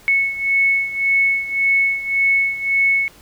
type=beating tone pair; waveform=sine; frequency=2203 / 2204.8 Hz; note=C#7 / C#7; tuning=-11 / -10 cents; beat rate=1.8 Hz; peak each=-16 / -20 dBFS; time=0.08-3.08 s; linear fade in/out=0 ms; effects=pink hiss -47 dBFS RMS until 3.21 s